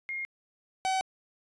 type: tone pair in turn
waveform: sine / 45% pulse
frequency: 2134 / 759.3 Hz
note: C7 / F#5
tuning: +34 / +45 cents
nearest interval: octave + tritone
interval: 1789 cents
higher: first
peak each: -32 / -26 dBFS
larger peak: second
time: 0.09-0.25 / 0.85-1.01 s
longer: neither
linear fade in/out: 0 ms
effects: resampled to 22050 Hz